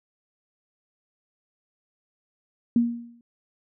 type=tone with exponential decay; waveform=sine; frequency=236 Hz; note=A#3; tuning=22 cents sharp; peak=-14 dBFS; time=2.76-3.21 s; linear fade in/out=2 ms; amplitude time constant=96 ms; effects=none